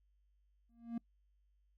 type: tone with exponential growth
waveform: triangle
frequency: 233.1 Hz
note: A#3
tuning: in tune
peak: -32 dBFS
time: 0.69-0.98 s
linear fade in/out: 5 ms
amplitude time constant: 61 ms
effects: noise-tail reverb RT60 0.1 s tail -25 dB re dry + added 50 Hz sine -70 dBFS peak until 1.77 s